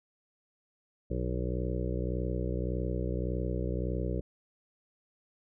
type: harmonic tone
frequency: 61.74 Hz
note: B1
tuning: in tune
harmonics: 1 / 2 / 3 / 5 / 6 / 7 / 8 / 9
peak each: -33 / -36 / -38 / -40 / -41 / -41 / -42 / -43 dBFS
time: 1.1-4.21 s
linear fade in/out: 10 ms
effects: none